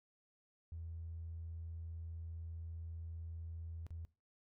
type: tone with dropouts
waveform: triangle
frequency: 82.41 Hz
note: E2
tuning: in tune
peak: -40 dBFS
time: 0.72-4.05 s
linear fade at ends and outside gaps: 0 ms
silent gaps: 3.866-3.906 s
effects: noise-tail reverb RT60 0.3 s tail -22 dB re dry + tanh soft clip ceiling -41 dBFS